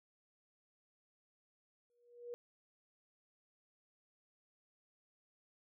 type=tone with exponential growth; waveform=sine; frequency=480 Hz; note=B4; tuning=49 cents flat; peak=-40 dBFS; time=1.9-2.34 s; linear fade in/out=0 ms; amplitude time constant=94 ms; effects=none